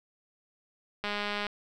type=click train; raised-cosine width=0.3 ms; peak=-17 dBFS; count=89; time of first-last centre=1.04-1.467 s; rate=206 Hz; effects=none